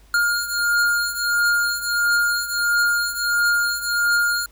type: beating tone pair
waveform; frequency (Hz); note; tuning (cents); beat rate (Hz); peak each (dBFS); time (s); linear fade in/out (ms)
square; 1414 / 1415.5; F6 / F6; +21 / +23; 1.5; -20 / -24; 0.14-4.46; 2
effects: added 50 Hz sine -48 dBFS peak until 4.51 s + pink hiss -56 dBFS RMS until 4.51 s